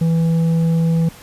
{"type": "tone with tanh clipping", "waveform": "sine", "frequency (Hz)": 164.81, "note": "E3", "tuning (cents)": 0, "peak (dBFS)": -14, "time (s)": [0.01, 1.09], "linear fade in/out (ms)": 5, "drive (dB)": 6, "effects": ["pink hiss -41 dBFS RMS until 1.22 s", "resampled to 32000 Hz"]}